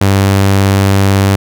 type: tone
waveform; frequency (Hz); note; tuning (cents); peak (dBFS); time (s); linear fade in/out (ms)
sawtooth; 98; G2; 0; -3; 0.01-1.36; 5
effects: none